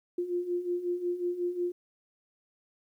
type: beating tone pair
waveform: sine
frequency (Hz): 349.2 / 354.7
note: F4 / F4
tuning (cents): 0 / +27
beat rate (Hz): 5.5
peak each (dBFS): -35 / -30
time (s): 0.18-1.72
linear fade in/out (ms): 5
effects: 11-bit